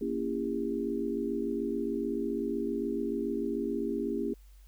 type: chord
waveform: sine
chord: A# diminished seventh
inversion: none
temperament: just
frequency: 233.1 / 279.7 / 335.6 / 402.8 Hz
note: A#3 / C#4 / E4 / G4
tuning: 0 / +16 / +31 / +47 cents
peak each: -35 / -35 / -36 / -34 dBFS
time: 0.01-4.34 s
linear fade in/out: 5 ms
effects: added 48 Hz sine -51 dBFS peak until 4.67 s + white hiss -67 dBFS RMS until 4.67 s